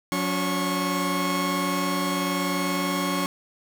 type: tone cluster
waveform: sawtooth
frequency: 182.1 / 283.5 / 1093 Hz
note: F#3 / C#4 / C#6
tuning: -27 / +39 / -25 cents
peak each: -24 dBFS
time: 0.12-3.26 s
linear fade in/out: 0 ms
effects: none